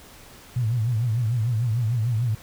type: tone with vibrato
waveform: sine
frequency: 116.1 Hz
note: A#2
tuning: 7 cents flat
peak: -20 dBFS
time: 0.56-2.35 s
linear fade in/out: 5 ms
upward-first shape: triangle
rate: 6.7 Hz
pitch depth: 170 cents each way
effects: pink hiss -47 dBFS RMS until 2.42 s